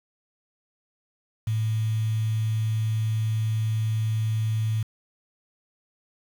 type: tone with quantisation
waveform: sine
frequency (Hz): 110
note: A2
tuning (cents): 0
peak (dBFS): -22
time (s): 1.47-4.83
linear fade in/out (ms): 5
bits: 7
effects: none